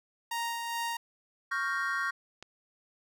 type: tone with tremolo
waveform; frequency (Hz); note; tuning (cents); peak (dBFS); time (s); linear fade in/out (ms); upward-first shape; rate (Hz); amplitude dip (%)
sawtooth; 932.3; A#5; 0; -27; 0.31-0.97; 5; sine; 2.4; 35
type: chord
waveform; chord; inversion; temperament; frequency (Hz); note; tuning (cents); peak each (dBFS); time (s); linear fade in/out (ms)
triangle; G half-diminished seventh; second; equal; 1108.7 / 1396.9 / 1568 / 1864.7; Db6 / F6 / G6 / Bb6; 0 / 0 / 0 / 0; -33; 1.51-2.11; 10
type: click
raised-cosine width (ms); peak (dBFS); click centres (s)
0.2; -27; 2.426
effects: none